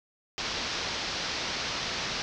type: low-pass noise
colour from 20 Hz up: white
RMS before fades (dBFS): -33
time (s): 0.38-2.22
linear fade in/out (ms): 0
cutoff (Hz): 5700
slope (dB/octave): 48
effects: none